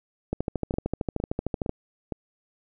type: two click trains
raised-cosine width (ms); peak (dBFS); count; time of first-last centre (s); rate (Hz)
2; -13 / -16; 19 / 4; 0.33-1.694 / 0.74-2.122; 13.2 / 2.17
effects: none